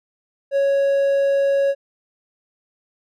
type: tone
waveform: triangle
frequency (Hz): 554.4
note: C#5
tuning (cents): 0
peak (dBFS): -13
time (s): 0.51-1.75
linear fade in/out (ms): 50
effects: none